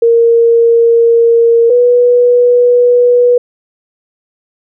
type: tone pair in turn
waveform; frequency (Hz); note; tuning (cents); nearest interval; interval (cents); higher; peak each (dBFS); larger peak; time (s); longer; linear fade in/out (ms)
sine; 464.5 / 487.8; A#4 / B4; -6 / -21; minor second; 85; second; -4; neither; 0.02-1.7 / 1.7-3.38; neither; 5
effects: none